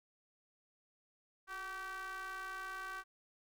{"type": "ring-modulated tone", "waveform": "square", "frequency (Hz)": 195.7, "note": "G3", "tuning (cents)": -3, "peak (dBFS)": -40, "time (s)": [1.47, 3.04], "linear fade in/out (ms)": 50, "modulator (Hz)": 1340, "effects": []}